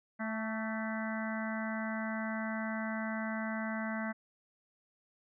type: harmonic tone with a mistuned harmonic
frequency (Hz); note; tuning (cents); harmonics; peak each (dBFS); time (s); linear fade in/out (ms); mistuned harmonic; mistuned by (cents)
220; A3; 0; 1 / 3 / 4 / 5 / 6 / 7 / 8 / 9; -36 / -42 / -46 / -47 / -48 / -43 / -48 / -44; 0.19-4.13; 20; 5; +32
effects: none